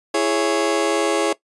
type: chord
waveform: 30% pulse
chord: C# minor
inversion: first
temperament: just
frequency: 332.6 / 415.8 / 554.4 Hz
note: E4 / G#4 / C#5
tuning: +16 / +2 / 0 cents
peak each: -19 dBFS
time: 0.14-1.33 s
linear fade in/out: 5 ms
effects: noise-tail reverb RT60 0.1 s tail -18 dB re dry + resampled to 24000 Hz

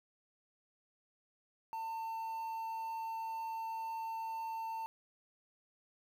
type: tone with quantisation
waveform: triangle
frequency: 899 Hz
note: A5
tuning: 37 cents sharp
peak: -36 dBFS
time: 1.73-4.86 s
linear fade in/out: 0 ms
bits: 10
effects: none

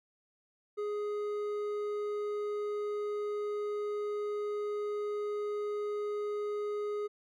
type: tone with hard clipping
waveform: triangle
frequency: 415.9 Hz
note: G#4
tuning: 2 cents sharp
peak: -34 dBFS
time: 0.77-7.08 s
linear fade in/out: 20 ms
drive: 10 dB
effects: none

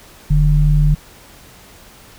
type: tone pair together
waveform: sine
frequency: 42.09 / 150 Hz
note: E1 / D3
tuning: +37 / +37 cents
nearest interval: octave + minor seventh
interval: 2200 cents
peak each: -12 dBFS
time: 0.3-0.95 s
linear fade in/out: 10 ms
effects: pink hiss -43 dBFS RMS until 2.18 s

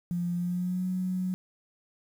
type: tone with pitch glide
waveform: sine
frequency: 174.61 to 184.14 Hz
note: F3 to F#3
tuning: 0 to -8 cents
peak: -27 dBFS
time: 0.11-1.34 s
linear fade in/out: 0 ms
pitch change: +92 cents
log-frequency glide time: 0.35-0.86 s
effects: 9-bit

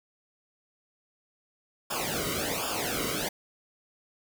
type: noise with flanger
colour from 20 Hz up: pink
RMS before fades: -31 dBFS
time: 1.9-3.29 s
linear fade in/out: 10 ms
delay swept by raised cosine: 0.49 to 1.19 ms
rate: 1.3 Hz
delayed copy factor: -0.95
effects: none

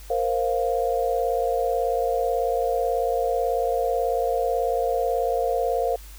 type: chord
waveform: sine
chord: Bb suspended second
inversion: none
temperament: just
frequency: 466.2 / 524.4 / 699.2 Hz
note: Bb4 / C5 / F5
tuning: 0 / +4 / +2 cents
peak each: -25 dBFS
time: 0.1-5.96 s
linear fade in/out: 5 ms
effects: added 50 Hz sine -40 dBFS peak until 6.18 s + white hiss -48 dBFS RMS until 6.18 s

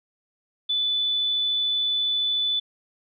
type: tone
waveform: sine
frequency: 3487 Hz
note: A7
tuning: 16 cents flat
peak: -21 dBFS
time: 0.69-2.6 s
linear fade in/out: 10 ms
effects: none

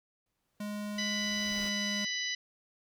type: noise with exponential growth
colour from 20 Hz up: pink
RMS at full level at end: -45 dBFS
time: 0.26-1.69 s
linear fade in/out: 2 ms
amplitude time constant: 310 ms
type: tone with pitch glide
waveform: square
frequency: 207.7 to 205 Hz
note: G#3 to G#3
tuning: 0 to -22 cents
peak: -36 dBFS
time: 0.6-2.05 s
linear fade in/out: 5 ms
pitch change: -22 cents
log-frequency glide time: 1.45-1.59 s
type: harmonic tone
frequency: 992 Hz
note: B5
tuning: 7 cents sharp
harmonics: 2 / 3 / 4 / 5 / 6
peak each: -36 / -38 / -39 / -40 / -41 dBFS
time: 0.98-2.35 s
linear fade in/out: 5 ms
effects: none

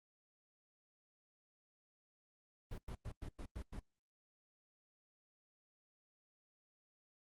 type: noise bursts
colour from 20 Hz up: brown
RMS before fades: -45 dBFS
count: 7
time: 2.71-3.795 s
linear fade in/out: 5 ms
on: 71 ms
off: 98 ms
effects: noise-tail reverb RT60 0.1 s tail -21 dB re dry + Opus 24 kbps

